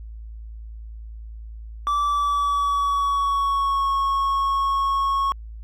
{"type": "tone with pitch glide", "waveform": "triangle", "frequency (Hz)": [1160, 1099.3], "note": ["D6", "C#6"], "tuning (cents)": [-22, -15], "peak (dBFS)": -17, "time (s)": [1.87, 5.32], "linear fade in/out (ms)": 0, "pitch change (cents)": -93, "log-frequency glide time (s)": [2.05, 3.91], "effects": ["added 55 Hz sine -34 dBFS peak until 5.63 s"]}